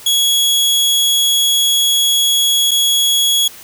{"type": "tone with dropouts", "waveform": "sawtooth", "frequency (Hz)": 3340, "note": "G#7", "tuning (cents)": 9, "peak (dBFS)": -8, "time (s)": [0.06, 3.48], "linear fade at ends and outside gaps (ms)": 5, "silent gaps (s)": [2.71, 2.714], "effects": ["white hiss -37 dBFS RMS until 3.63 s"]}